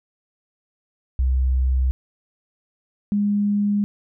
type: tone pair in turn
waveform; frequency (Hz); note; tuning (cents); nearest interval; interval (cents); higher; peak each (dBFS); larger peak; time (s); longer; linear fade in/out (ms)
sine; 64.5 / 204.8; C2 / G#3; -24 / -24; octave + minor sixth; 2000; second; -16 / -17; first; 1.19-1.91 / 3.12-3.84; neither; 0
effects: none